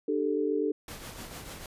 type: chord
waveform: sine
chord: D suspended fourth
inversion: none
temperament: equal with one note detuned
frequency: 299.1 / 392 / 440 Hz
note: D4 / G4 / A4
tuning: +32 / 0 / 0 cents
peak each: -30 / -31 / -29 dBFS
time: 0.08-0.72 s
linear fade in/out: 5 ms
type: noise with tremolo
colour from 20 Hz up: pink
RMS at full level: -40 dBFS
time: 0.88-1.66 s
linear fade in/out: 2 ms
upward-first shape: triangle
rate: 6.7 Hz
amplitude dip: 55%
effects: resampled to 32000 Hz